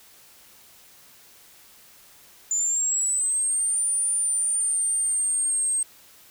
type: exponential two-way sweep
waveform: sine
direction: up then down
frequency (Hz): 7040 to 9340 to 8380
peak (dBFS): -20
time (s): 2.51-5.83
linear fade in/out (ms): 2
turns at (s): 3.93
effects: tanh soft clip ceiling -17 dBFS + white hiss -52 dBFS RMS until 6.3 s